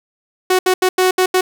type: tone bursts at uneven times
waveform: sawtooth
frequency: 370 Hz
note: F#4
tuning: in tune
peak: -7 dBFS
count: 6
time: 0.5-0.59 / 0.66-0.74 / 0.82-0.89 / 0.98-1.11 / 1.18-1.26 / 1.34-1.41 s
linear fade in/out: 5 ms
effects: none